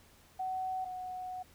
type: tone pair in turn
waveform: sine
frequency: 750 / 737.1 Hz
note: F#5 / F#5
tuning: +23 / -7 cents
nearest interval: unison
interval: 30 cents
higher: first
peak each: -33 / -38 dBFS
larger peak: first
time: 0.39-0.85 / 0.85-1.43 s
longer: second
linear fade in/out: 10 ms
effects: added 83 Hz sine -67 dBFS peak until 1.54 s + pink hiss -62 dBFS RMS until 1.54 s